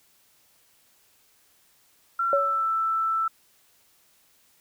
sine tone with pitch glide, 1361 to 1325.3 Hz, F6 to E6, -45 to +9 cents, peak -22 dBFS, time 2.19-3.28 s, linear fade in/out 5 ms, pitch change -46 cents, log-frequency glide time 2.33-2.39 s
sine tone with exponential decay, 561 Hz, C#5, 21 cents sharp, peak -17 dBFS, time 2.33-2.68 s, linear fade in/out 1 ms, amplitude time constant 76 ms
effects white hiss -62 dBFS RMS until 4.6 s

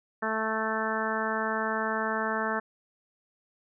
harmonic tone, 220 Hz, A3, in tune, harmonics 1 / 2 / 3 / 4 / 5 / 6 / 7 / 8, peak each -35 / -35 / -35 / -35 / -35 / -35 / -35 / -35 dBFS, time 0.22-2.6 s, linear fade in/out 10 ms, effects none

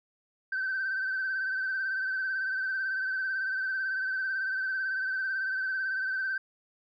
sine tone with vibrato, 1543 Hz, G6, 28 cents flat, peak -27 dBFS, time 0.52-6.38 s, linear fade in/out 5 ms, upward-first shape triangle, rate 18 Hz, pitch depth 50 cents each way, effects tanh soft clip ceiling -25 dBFS

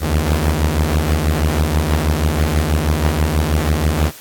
sawtooth beating tone pair, 73.6 / 79.8 Hz, D2 / D#2, +4 / +44 cents, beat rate 6.2 Hz, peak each -13 dBFS, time 0-4.12 s, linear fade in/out 50 ms, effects white hiss -38 dBFS RMS until 4.2 s + AAC 64 kbps

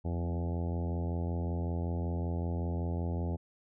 harmonic tone with a mistuned harmonic, 85.3 Hz, F2, 40 cents flat, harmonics 1 / 2 / 3 / 4 / 5 / 6 / 7 / 8 / 9 / 10, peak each -32 / -38 / -42 / -44 / -46 / -48 / -49 / -50 / -51 / -52 dBFS, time 0.04-3.37 s, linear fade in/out 20 ms, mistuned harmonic 2, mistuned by +17 cents, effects none

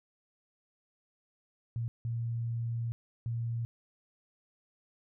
sine tone bursts at uneven times, 116.54 Hz, A#2, in tune, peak -31 dBFS, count 3, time 1.76-1.88 / 2.05-2.92 / 3.26-3.65 s, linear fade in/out 0 ms, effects none

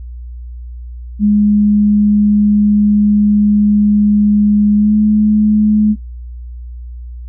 sine tone with pitch glide, 207.7 to 212.1 Hz, G#3 to G#3, 0 to +37 cents, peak -7 dBFS, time 1.19-5.96 s, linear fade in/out 50 ms, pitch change +37 cents, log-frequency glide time 4.76-4.94 s, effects noise-tail reverb RT60 0.1 s tail -18 dB re dry + added 60 Hz sine -25 dBFS peak until 7.28 s

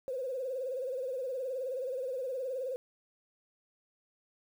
sine tone with vibrato, 517 Hz, C5, 21 cents flat, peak -33 dBFS, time 0.08-2.76 s, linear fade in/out 0 ms, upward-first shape sine, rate 19 Hz, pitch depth 93 cents each way, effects 10-bit

